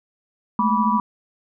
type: tone cluster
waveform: sine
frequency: 211.4 / 225.3 / 981 / 1155 Hz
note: G#3 / A3 / B5 / D6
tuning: +31 / +41 / -12 / -29 cents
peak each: -22 / -24 / -19 / -24 dBFS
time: 0.59-1 s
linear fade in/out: 2 ms
effects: none